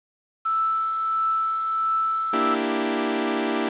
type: tone with tremolo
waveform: sine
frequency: 1318.5 Hz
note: E6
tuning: in tune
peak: -19 dBFS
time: 0.45-2.55 s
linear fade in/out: 10 ms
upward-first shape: triangle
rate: 1.5 Hz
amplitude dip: 40%
type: chord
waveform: sawtooth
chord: E half-diminished seventh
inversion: second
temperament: equal with one note detuned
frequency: 233.1 / 294.9 / 329.6 / 392 Hz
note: Bb3 / D4 / E4 / G4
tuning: 0 / +7 / 0 / 0 cents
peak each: -24 dBFS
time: 2.33-3.69 s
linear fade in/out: 5 ms
effects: resampled to 8000 Hz + 8-bit